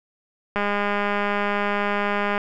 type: click train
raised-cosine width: 0.5 ms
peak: -9 dBFS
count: 372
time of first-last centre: 0.56-2.379 s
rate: 204 Hz
effects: none